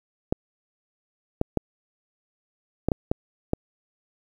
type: clicks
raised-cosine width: 2 ms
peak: -8 dBFS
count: 7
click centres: 0.325 / 1.414 / 1.573 / 2.886 / 2.918 / 3.115 / 3.534 s
effects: 8-bit